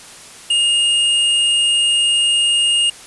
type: tone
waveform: square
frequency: 2840 Hz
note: F7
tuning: 28 cents sharp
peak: -13 dBFS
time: 0.5-2.9 s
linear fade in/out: 5 ms
effects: white hiss -38 dBFS RMS until 3.06 s + resampled to 24000 Hz